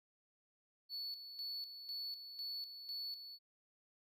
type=tone with tremolo; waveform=triangle; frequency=4435 Hz; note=C#8; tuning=in tune; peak=-40 dBFS; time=0.89-3.39 s; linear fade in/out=50 ms; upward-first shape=square; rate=2 Hz; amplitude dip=60%; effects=none